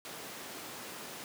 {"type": "high-pass noise", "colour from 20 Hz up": "pink", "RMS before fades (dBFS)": -45, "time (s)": [0.05, 1.24], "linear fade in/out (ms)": 0, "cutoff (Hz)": 240, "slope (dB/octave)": 12, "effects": []}